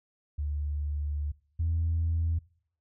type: tone pair in turn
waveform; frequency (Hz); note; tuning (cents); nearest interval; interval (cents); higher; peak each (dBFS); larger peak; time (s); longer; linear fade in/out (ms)
sine; 73.42 / 82.41; D2 / E2; 0 / 0; major second; 200; second; -28 / -24; second; 0.38-1.32 / 1.59-2.39; first; 10
effects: noise-tail reverb RT60 0.6 s tail -24 dB re dry + tanh soft clip ceiling -21 dBFS